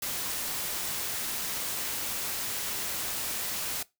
white noise, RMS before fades -33 dBFS, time 0.02-3.83 s, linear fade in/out 5 ms, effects noise-tail reverb RT60 0.2 s tail -20 dB re dry

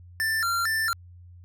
square tone with vibrato, 1564 Hz, G6, 4 cents flat, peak -24 dBFS, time 0.2-0.93 s, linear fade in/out 0 ms, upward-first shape square, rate 2.2 Hz, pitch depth 220 cents each way, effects added 88 Hz sine -45 dBFS peak until 1.44 s

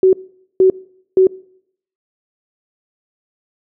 sine tone bursts, 376.3 Hz, F#4, 29 cents sharp, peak -6 dBFS, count 3, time 0.03-1.27 s, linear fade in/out 2 ms, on 100 ms, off 470 ms, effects noise-tail reverb RT60 0.7 s tail -23 dB re dry

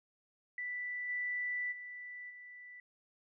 sine tone with level steps, 1975.5 Hz, B6, in tune, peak -37 / -34 / -44 / -49 dBFS, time 0.58-2.8 s, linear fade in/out 2 ms, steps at 1.08 / 1.71 / 2.29 s, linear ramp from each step 20 ms, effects none

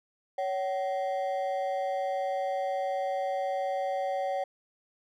triangle ring-modulated tone, 659.3 Hz, E5, in tune, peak -23 dBFS, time 0.38-4.44 s, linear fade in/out 5 ms, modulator 100 Hz, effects none

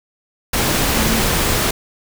sine tone in noise, 222.8 Hz, A3, 22 cents sharp, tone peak -20 dBFS, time 0.94-1.2 s, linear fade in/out 5 ms, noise pink, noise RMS -17 dBFS, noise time 0.53-1.71 s, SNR -6 dB, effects none

